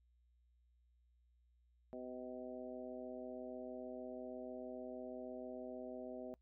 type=harmonic tone with a mistuned harmonic; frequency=126.3 Hz; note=B2; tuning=39 cents sharp; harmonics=2 / 3 / 4 / 5 / 6; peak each=-50 / -52 / -52 / -50 / -61 dBFS; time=1.93-6.34 s; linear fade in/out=0 ms; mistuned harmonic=6; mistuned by=+17 cents; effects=noise-tail reverb RT60 0.1 s tail -23 dB re dry + added 60 Hz sine -70 dBFS peak until 6.41 s